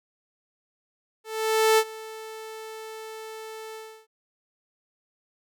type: tone with ADSR envelope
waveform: sawtooth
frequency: 440 Hz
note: A4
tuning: in tune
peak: -12 dBFS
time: 1.24-4.07 s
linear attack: 540 ms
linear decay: 58 ms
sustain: -21 dB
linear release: 320 ms
effects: none